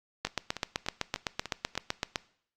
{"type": "two click trains", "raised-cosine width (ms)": 0.2, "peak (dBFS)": [-11, -19], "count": [16, 6], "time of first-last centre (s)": [[0.25, 2.158], [0.27, 1.754]], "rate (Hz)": [7.86, 3.37], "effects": ["noise-tail reverb RT60 0.6 s tail -20 dB re dry", "Opus 48 kbps"]}